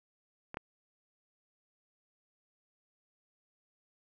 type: clicks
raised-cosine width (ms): 0.5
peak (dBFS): -26 / -21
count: 2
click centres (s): 0.544 / 0.571
effects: none